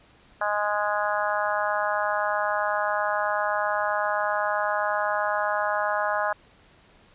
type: harmonic tone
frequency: 207.7 Hz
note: G#3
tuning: in tune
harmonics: 3 / 4 / 5 / 6 / 7 / 8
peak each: -28 / -29 / -30 / -31 / -31 / -32 dBFS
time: 0.41-6.33 s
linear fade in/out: 5 ms
effects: pink hiss -56 dBFS RMS until 7.14 s + resampled to 8000 Hz